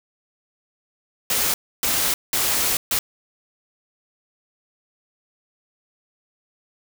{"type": "noise bursts at uneven times", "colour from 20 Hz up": "white", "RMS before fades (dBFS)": -21, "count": 4, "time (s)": [[1.3, 1.54], [1.83, 2.14], [2.33, 2.77], [2.91, 2.99]], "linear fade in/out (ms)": 2, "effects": []}